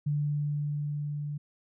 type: tone with level ramp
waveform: sine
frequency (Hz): 146.9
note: D3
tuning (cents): +1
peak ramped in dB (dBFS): -25 to -32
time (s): 0.06-1.38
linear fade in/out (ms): 10
effects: none